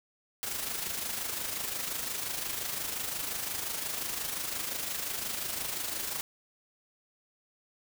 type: noise with amplitude modulation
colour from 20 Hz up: white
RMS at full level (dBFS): -33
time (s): 0.43-6.21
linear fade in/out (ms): 0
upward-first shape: sine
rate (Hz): 25.7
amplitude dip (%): 50
effects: none